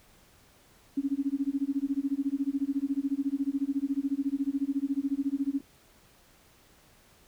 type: tone with tremolo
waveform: sine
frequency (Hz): 277.2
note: C#4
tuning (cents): 0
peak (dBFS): -23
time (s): 0.97-5.61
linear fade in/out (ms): 5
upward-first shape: sine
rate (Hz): 14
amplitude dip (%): 100
effects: pink hiss -60 dBFS RMS until 7.27 s